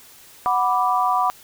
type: chord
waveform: sine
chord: B minor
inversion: second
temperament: equal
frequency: 740 / 987.8 / 1174.7 Hz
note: F#5 / B5 / D6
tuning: 0 / 0 / 0 cents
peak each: -21 dBFS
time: 0.46-1.3 s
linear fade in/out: 0 ms
effects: white hiss -47 dBFS RMS until 1.43 s